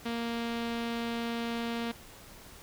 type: tone with low-pass filter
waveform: sawtooth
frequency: 233.1 Hz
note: A#3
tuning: in tune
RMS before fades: -34 dBFS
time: 0.05-1.92 s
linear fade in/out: 10 ms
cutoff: 3700 Hz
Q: 1.7
effects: pink hiss -51 dBFS RMS until 2.62 s